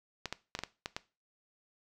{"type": "clicks", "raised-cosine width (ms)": 0.2, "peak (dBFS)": -18, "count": 7, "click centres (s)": [0.257, 0.326, 0.551, 0.59, 0.636, 0.859, 0.965], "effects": ["noise-tail reverb RT60 0.3 s tail -18 dB re dry"]}